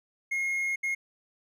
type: tone bursts at uneven times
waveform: triangle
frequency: 2151 Hz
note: C7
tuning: 47 cents sharp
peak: -25 dBFS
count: 2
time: 0.31-0.76 / 0.83-0.95 s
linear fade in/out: 10 ms
effects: none